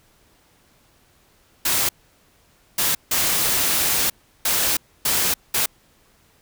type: noise bursts at uneven times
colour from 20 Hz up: white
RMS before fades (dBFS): -20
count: 6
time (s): 1.65-1.89 / 2.78-2.95 / 3.11-4.1 / 4.45-4.77 / 5.05-5.34 / 5.54-5.66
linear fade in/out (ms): 5
effects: pink hiss -58 dBFS RMS until 6.41 s